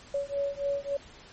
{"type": "beating tone pair", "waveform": "sine", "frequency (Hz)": [561, 564.6], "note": ["C#5", "C#5"], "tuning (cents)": [21, 32], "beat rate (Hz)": 3.6, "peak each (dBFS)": -31, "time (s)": [0.14, 0.97], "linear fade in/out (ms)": 5, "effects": ["pink hiss -51 dBFS RMS until 1.32 s", "MP3 32 kbps"]}